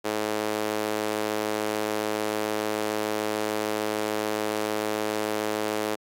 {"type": "tone with high-pass filter", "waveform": "sawtooth", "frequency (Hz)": 106.8, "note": "G#2", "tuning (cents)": 49, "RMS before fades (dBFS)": -28, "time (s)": [0.04, 5.96], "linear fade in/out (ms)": 20, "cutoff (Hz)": 410, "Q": 1.5, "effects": ["AAC 64 kbps"]}